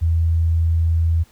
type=tone; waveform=sine; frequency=82.41 Hz; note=E2; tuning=in tune; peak=-14 dBFS; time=0.01-1.24 s; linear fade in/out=20 ms; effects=pink hiss -54 dBFS RMS until 1.31 s